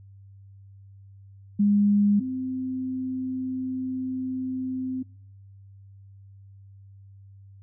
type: tone pair in turn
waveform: sine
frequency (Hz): 204.3 / 258.4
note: G#3 / C4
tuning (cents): -28 / -21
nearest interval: major third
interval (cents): 407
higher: second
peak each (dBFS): -17 / -27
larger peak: first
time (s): 1.59-2.2 / 2.2-5.03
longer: second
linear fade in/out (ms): 10
effects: noise-tail reverb RT60 0.7 s tail -26 dB re dry + added 98 Hz sine -46 dBFS peak until 7.62 s